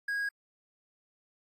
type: tone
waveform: triangle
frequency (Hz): 1643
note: G#6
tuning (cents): -19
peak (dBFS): -28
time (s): 0.08-0.29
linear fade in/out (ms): 5
effects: AAC 48 kbps